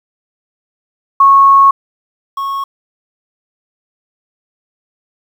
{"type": "tone pair in turn", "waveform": ["sine", "triangle"], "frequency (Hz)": [1100, 1100], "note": ["C#6", "C#6"], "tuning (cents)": [-14, -14], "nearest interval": "unison", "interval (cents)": 0, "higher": "neither", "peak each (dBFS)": [-3, -14], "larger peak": "first", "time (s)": [[1.2, 1.71], [2.37, 2.64]], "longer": "first", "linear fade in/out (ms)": 5, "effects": ["7-bit"]}